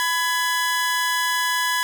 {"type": "tone pair together", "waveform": "sawtooth", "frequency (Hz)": [1000, 1681.8], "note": ["B5", "G#6"], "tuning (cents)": [21, 21], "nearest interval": "major sixth", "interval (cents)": 900, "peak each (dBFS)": -19, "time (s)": [0, 1.83], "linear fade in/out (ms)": 0, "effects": []}